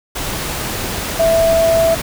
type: tone in noise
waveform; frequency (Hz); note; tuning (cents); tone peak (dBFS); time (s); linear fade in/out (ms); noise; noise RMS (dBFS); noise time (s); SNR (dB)
sine; 659.3; E5; 0; -10; 1.19-1.95; 10; pink; -22; 0.15-2.02; +9
effects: none